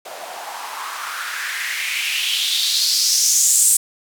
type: noise with band-pass filter sweep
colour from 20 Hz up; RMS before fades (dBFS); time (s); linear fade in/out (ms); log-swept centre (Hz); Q
blue; -20; 0.05-3.77; 5; 600 to 8600; 3.9
effects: none